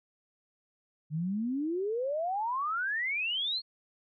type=exponential sweep; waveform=sine; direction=up; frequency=146.83 to 4362 Hz; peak=-29 dBFS; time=1.1-3.62 s; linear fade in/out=50 ms; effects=none